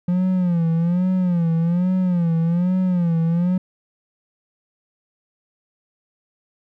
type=tone with vibrato; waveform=triangle; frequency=174.7 Hz; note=F3; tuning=1 cent sharp; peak=-14 dBFS; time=0.08-3.58 s; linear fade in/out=5 ms; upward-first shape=sine; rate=1.2 Hz; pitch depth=110 cents each way; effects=none